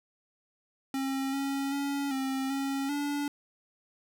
square tone with pitch steps, 269.3 / 275.2 / 280.7 / 266.6 / 273.7 / 288.2 Hz, C#4 / C#4 / C#4 / C4 / C#4 / D4, -50 / -12 / +22 / +33 / -22 / -33 cents, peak -30 dBFS, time 0.94-3.28 s, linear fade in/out 2 ms, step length 390 ms, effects none

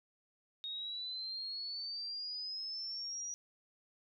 sine exponential sweep, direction up, 3729 to 5810 Hz, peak -39 dBFS, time 0.64-3.34 s, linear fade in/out 0 ms, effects none

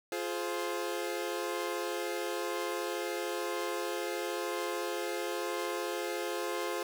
sawtooth chord, F minor, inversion none, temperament equal with one note detuned, 349.2 / 422.6 / 523.3 Hz, F4 / Ab4 / C5, 0 / +30 / 0 cents, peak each -33 / -34 / -34 dBFS, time 0.12-6.83 s, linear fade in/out 2 ms, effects none

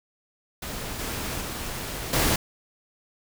pink noise with level steps, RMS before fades -34 / -31 / -33 / -22 dBFS, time 0.62-2.36 s, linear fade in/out 5 ms, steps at 0.99 / 1.41 / 2.13 s, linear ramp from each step 2 ms, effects none

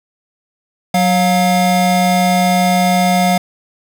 square tone pair together, 184.61 / 710 Hz, F#3 / F5, -4 / +28 cents, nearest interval octave + major seventh, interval 2332 cents, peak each -14 dBFS, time 0.94-3.38 s, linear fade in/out 5 ms, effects none

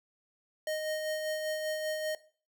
square tone with tremolo, 620 Hz, D#5, 6 cents flat, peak -31 dBFS, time 0.67-2.15 s, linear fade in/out 2 ms, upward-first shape sine, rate 5.1 Hz, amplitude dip 35%, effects noise-tail reverb RT60 0.4 s tail -17 dB re dry

